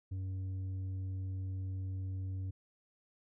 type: tone with tanh clipping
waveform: sine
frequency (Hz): 94.6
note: F#2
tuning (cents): +39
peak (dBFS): -37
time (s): 0.11-2.51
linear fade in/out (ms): 10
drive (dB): 5
effects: none